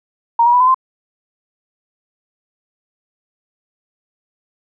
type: tone with pitch steps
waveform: sine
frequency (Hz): 932.3 / 958.5 / 985.5 / 1013.2 / 1041.6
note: A#5 / A#5 / B5 / B5 / C6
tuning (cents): 0 / +48 / -4 / +44 / -8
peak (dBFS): -8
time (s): 0.39-0.745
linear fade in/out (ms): 5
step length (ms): 71
effects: none